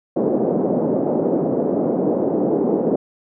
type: band-pass noise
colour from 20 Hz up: pink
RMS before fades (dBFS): -19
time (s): 0.16-2.96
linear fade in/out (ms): 5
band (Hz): 210 to 590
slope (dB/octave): 24
effects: none